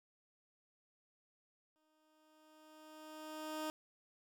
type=tone with exponential growth; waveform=15% pulse; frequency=310 Hz; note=D#4; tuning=6 cents flat; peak=-32 dBFS; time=1.76-3.7 s; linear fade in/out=0 ms; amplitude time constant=420 ms; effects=none